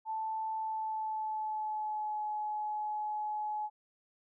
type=tone with pitch glide; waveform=sine; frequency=880 to 848.1 Hz; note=A5 to G#5; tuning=0 to +36 cents; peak=-33 dBFS; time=0.05-3.7 s; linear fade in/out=50 ms; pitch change=-64 cents; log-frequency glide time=0.56-2.23 s; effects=none